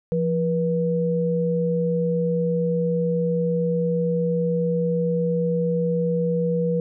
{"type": "tone pair together", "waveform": "sine", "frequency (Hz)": [171, 484.1], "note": ["F3", "B4"], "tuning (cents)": [-36, -35], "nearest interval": "octave + tritone", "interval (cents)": 1801, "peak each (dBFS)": -22, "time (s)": [0.12, 6.8], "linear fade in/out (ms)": 0, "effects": []}